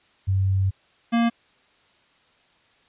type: tone pair in turn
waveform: sine / square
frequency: 96 / 233.1 Hz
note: G2 / A#3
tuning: -36 / 0 cents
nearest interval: octave + minor third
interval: 1536 cents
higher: second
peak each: -18 dBFS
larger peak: neither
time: 0.27-0.71 / 1.12-1.3 s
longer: first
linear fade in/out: 20 ms
effects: white hiss -60 dBFS RMS until 2.88 s + resampled to 8000 Hz